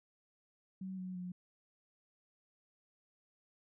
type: tone with pitch steps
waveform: sine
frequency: 188.9 / 184.48 / 180.16 Hz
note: F#3 / F#3 / F#3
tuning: +36 / -5 / -46 cents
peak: -40 dBFS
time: 0.81-1.32 s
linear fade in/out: 5 ms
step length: 170 ms
effects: none